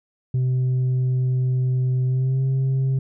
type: tone with pitch glide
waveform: sine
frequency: 127.9 to 133.1 Hz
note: C3 to C3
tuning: -39 to +30 cents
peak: -15 dBFS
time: 0.34-2.99 s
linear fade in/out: 5 ms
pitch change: +69 cents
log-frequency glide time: 2.07-2.42 s
effects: tanh soft clip ceiling -17 dBFS